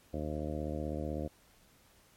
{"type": "harmonic tone", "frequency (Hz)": 76, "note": "D#2", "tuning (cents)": -40, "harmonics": [1, 2, 3, 4, 5, 6, 7, 8, 9], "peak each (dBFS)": [-39, -42, -42, -41, -46, -47, -42, -47, -48], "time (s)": [0.13, 1.28], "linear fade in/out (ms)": 10, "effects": ["pink hiss -64 dBFS RMS until 2.16 s", "MP3 64 kbps"]}